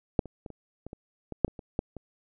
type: clicks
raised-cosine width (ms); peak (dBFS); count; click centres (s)
2; -8 / -28 / -26 / -30 / -26 / -27 / -23 / -7 / -29 / -27 / -13 / -26; 12; 0.192 / 0.257 / 0.462 / 0.503 / 0.866 / 0.931 / 1.323 / 1.447 / 1.48 / 1.592 / 1.791 / 1.967
effects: none